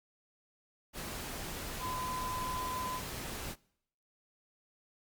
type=tone in noise; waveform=sine; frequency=1014 Hz; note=B5; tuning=45 cents sharp; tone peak=-36 dBFS; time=1.79-3.01 s; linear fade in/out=50 ms; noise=pink; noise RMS=-41 dBFS; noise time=0.93-3.56 s; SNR=+2 dB; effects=noise-tail reverb RT60 0.7 s tail -24 dB re dry + Opus 48 kbps